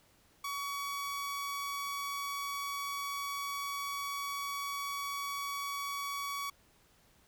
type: tone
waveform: sawtooth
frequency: 1129 Hz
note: C#6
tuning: 31 cents sharp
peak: -32 dBFS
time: 0.44-6.5 s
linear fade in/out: 5 ms
effects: pink hiss -66 dBFS RMS until 7.27 s